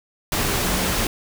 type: tone in noise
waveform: sine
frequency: 185 Hz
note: F#3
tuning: in tune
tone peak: -29 dBFS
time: 0.65-0.95 s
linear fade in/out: 2 ms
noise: pink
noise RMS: -22 dBFS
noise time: 0.32-1.07 s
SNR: -10 dB
effects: none